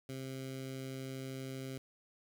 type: tone with notch filter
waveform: 15% pulse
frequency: 132.6 Hz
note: C3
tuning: 23 cents sharp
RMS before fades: -43 dBFS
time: 0.09-1.78 s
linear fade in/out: 2 ms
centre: 1000 Hz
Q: 0.82
effects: none